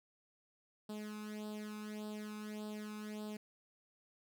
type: tone with flanger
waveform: sawtooth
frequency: 212 Hz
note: G#3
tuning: 36 cents sharp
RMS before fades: -45 dBFS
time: 0.89-3.37 s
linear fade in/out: 5 ms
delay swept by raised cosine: 0.23 to 0.81 ms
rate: 1.7 Hz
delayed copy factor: +0.8
effects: none